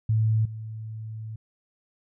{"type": "tone with level steps", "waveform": "sine", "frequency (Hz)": 110, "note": "A2", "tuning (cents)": 0, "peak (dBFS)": [-19, -33], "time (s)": [0.09, 1.36], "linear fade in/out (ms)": 5, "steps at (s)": 0.45, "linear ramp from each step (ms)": 5, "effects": []}